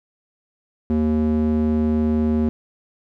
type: tone with band-pass filter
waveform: square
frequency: 77 Hz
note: D#2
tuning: 17 cents flat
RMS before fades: -19 dBFS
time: 0.9-2.49 s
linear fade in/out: 0 ms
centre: 260 Hz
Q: 2.2
effects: none